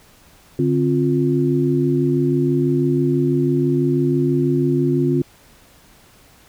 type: tone cluster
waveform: sine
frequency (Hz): 144.9 / 265.6 / 351.7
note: D3 / C4 / F4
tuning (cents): -23 / +26 / +12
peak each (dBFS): -19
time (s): 0.59-5.22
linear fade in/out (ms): 2
effects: pink hiss -50 dBFS RMS until 6.48 s